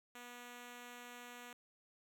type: tone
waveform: 5% pulse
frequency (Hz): 243.3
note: B3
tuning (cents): -26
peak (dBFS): -39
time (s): 0.15-1.53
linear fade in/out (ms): 2
effects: none